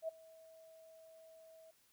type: tone with ADSR envelope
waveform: sine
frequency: 646 Hz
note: E5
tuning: 35 cents flat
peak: -35 dBFS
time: 0.02-1.71 s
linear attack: 64 ms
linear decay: 11 ms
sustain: -22 dB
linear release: 6 ms
effects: white hiss -72 dBFS RMS until 1.92 s